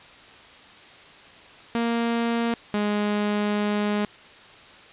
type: tone pair in turn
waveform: sawtooth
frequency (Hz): 233.1 / 207.7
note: A#3 / G#3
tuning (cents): 0 / 0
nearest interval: major second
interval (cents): 200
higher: first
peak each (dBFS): -18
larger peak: neither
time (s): 1.75-2.54 / 2.74-4.05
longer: second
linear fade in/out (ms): 0
effects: white hiss -47 dBFS RMS until 4.92 s + resampled to 8000 Hz